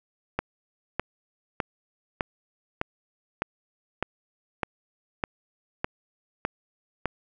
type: click train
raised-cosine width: 0.5 ms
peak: -10 dBFS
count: 12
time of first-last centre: 0.39-7.057 s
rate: 1.65 Hz
effects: none